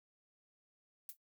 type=noise with exponential decay; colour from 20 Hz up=violet; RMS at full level=-41 dBFS; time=1.09-1.17 s; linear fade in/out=2 ms; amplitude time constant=16 ms; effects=noise-tail reverb RT60 0.1 s tail -24 dB re dry